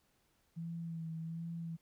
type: tone with vibrato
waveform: sine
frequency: 164.81 Hz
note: E3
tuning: in tune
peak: -39 dBFS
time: 0.56-1.77 s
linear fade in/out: 20 ms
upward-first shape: sine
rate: 1.3 Hz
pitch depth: 32 cents each way
effects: pink hiss -75 dBFS RMS until 1.81 s